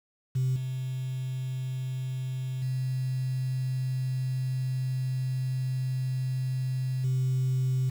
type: tone with level steps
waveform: sine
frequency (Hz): 129.5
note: C3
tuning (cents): -17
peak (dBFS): -22 / -29 / -26 / -22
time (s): 0.35-7.9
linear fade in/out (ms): 10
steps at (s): 0.56 / 2.62 / 7.04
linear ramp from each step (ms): 2
effects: tanh soft clip ceiling -21 dBFS + 8-bit